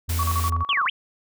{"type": "tone", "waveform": "triangle", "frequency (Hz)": 83.5, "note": "E2", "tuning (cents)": 23, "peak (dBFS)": -20, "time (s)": [0.08, 0.64], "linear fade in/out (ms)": 20}
{"type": "noise", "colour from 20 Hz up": "white", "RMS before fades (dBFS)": -32, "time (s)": [0.09, 0.5], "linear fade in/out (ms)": 5}
{"type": "tone with tremolo", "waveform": "sine", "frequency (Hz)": 1128, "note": "C#6", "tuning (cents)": 30, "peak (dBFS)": -22, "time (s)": [0.19, 0.87], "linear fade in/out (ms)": 2, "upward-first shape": "square", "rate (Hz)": 12, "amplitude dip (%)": 80}
{"type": "exponential two-way sweep", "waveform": "sine", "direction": "down then up", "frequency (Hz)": [3520, 991, 3520], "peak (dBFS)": -20, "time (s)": [0.69, 0.9], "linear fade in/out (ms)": 5, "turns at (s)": 0.85}
{"effects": []}